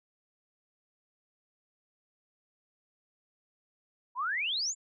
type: exponential sweep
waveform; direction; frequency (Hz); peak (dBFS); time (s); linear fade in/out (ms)
sine; up; 932.3 to 7490; -29; 4.15-4.75; 50
effects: none